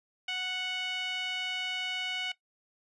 sawtooth tone with band-pass filter, 739 Hz, F#5, 2 cents flat, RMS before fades -34 dBFS, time 0.28-2.32 s, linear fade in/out 5 ms, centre 2700 Hz, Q 4.3, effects noise-tail reverb RT60 0.1 s tail -17 dB re dry + resampled to 24000 Hz

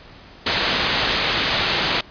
white low-pass noise, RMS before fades -21 dBFS, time 0.46-2.01 s, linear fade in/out 5 ms, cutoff 4600 Hz, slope 48 dB/octave, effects pink hiss -44 dBFS RMS until 2.1 s + resampled to 11025 Hz

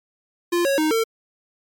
square tone with pitch steps, 347.6 / 551 / 310.8 / 451.4 Hz, F4 / C#5 / D#4 / A4, -8 / -11 / -2 / +44 cents, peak -18 dBFS, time 0.52-1.04 s, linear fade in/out 10 ms, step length 130 ms, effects MP3 96 kbps

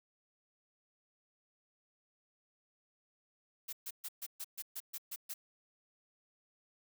blue noise bursts, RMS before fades -42 dBFS, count 10, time 3.68-5.34 s, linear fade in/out 10 ms, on 49 ms, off 130 ms, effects none

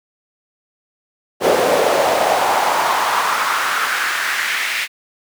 brown noise with high-pass filter sweep, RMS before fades -17 dBFS, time 1.4-4.88 s, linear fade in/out 50 ms, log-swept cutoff 470 to 2200 Hz, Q 2.7, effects none

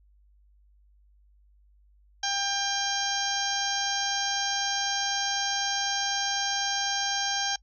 harmonic tone, 796 Hz, G5, 26 cents sharp, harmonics 1 / 2 / 3 / 4 / 5 / 6 / 7 / 8, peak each -32 / -33 / -42 / -33 / -37 / -37 / -33 / -34 dBFS, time 2.23-7.56 s, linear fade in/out 5 ms, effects noise-tail reverb RT60 0.1 s tail -25 dB re dry + added 50 Hz sine -57 dBFS peak until 7.62 s

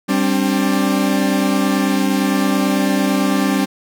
40% pulse chord, G suspended fourth, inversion none, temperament equal with one note detuned, 196 / 264.7 / 293.7 Hz, G3 / C4 / D4, 0 / +20 / 0 cents, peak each -17 / -18 / -19 dBFS, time 0.08-3.66 s, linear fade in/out 20 ms, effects none

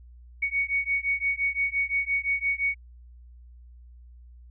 sine beating tone pair, 2229 / 2234.8 Hz, C#7 / C#7, +9 / +13 cents, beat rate 5.8 Hz, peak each -27 dBFS, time 0.42-2.75 s, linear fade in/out 10 ms, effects added 60 Hz sine -46 dBFS peak until 4.5 s

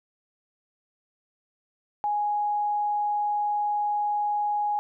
sine tone, 830.6 Hz, G#5, in tune, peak -23 dBFS, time 2.04-4.79 s, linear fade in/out 0 ms, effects none

